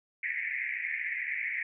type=band-pass noise; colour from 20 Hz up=white; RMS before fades=-34 dBFS; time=0.23-1.63 s; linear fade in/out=5 ms; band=1800 to 2300 Hz; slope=96 dB/octave; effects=none